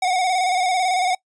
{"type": "tone with vibrato", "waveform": "square", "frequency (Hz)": 736, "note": "F#5", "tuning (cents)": -9, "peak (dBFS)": -18, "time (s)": [0.02, 1.15], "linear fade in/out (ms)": 5, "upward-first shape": "square", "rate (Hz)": 18, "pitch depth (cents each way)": 42, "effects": ["noise-tail reverb RT60 0.1 s tail -22 dB re dry", "resampled to 22050 Hz"]}